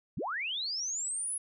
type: linear sweep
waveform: sine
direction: up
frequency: 78.1 to 10548 Hz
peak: -32 dBFS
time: 0.17-1.38 s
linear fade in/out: 5 ms
effects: none